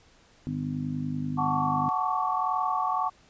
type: harmonic tone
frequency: 50.3 Hz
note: G1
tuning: 45 cents sharp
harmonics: 2 / 3 / 4 / 5 / 6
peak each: -41 / -32 / -42 / -31 / -42 dBFS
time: 0.47-1.89 s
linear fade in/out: 0 ms
type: chord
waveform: sine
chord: D major seventh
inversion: first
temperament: equal with one note detuned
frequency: 740 / 880 / 1108.7 / 1150.5 Hz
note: F#5 / A5 / C#6 / D6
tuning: 0 / 0 / 0 / -36 cents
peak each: -30 dBFS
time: 1.37-3.1 s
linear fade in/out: 20 ms
effects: pink hiss -59 dBFS RMS until 3.29 s + resampled to 16000 Hz